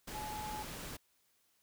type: tone in noise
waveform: sine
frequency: 851 Hz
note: G#5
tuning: 42 cents sharp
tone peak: -41 dBFS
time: 0.14-0.63 s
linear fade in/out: 10 ms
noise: pink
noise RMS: -45 dBFS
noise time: 0.07-0.97 s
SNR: +1 dB
effects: white hiss -74 dBFS RMS until 1.62 s